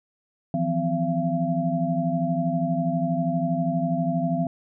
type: tone cluster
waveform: sine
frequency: 162.2 / 174.6 / 255.6 / 679 Hz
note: E3 / F3 / C4 / F5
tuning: -28 / 0 / -40 / -49 cents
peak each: -27 dBFS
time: 0.54-4.47 s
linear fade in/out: 2 ms
effects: none